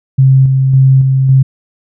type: tone with tremolo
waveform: sine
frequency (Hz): 133.2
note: C3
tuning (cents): +31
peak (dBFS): -3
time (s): 0.18-1.43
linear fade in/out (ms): 10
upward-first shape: square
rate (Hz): 1.8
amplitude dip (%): 35
effects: none